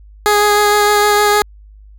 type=tone with vibrato; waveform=15% pulse; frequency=415.3 Hz; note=G#4; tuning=in tune; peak=-3 dBFS; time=0.26-1.42 s; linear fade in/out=0 ms; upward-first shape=sine; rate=6.5 Hz; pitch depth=12 cents each way; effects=added 51 Hz sine -37 dBFS peak until 1.98 s